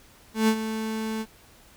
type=tone with ADSR envelope; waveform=35% pulse; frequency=220 Hz; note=A3; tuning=in tune; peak=-15 dBFS; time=0.34-1.26 s; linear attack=140 ms; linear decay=70 ms; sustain=-11 dB; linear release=51 ms; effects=pink hiss -54 dBFS RMS until 1.76 s